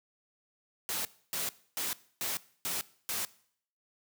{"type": "noise bursts", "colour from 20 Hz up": "white", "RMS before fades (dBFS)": -34, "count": 6, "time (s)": [0.89, 3.25], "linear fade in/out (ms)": 0, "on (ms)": 160, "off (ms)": 280, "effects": ["noise-tail reverb RT60 0.6 s tail -20 dB re dry", "high-pass 100 Hz 12 dB/octave"]}